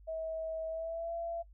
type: tone with pitch glide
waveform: sine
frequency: 644 to 675.2 Hz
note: E5 to E5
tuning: -41 to +41 cents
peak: -35 dBFS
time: 0.07-1.43 s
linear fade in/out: 20 ms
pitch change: +82 cents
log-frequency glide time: 0.68-1.14 s
effects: noise-tail reverb RT60 0.1 s tail -23 dB re dry + added 50 Hz sine -54 dBFS peak until 1.53 s